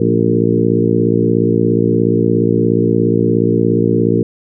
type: harmonic tone with a mistuned harmonic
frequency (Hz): 57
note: A#1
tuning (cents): -38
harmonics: 2 / 3 / 4 / 5 / 6 / 7 / 8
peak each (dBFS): -18 / -18 / -18 / -18 / -18 / -18 / -18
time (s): 0-4.23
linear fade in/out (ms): 5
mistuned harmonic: 3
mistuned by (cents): +44
effects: none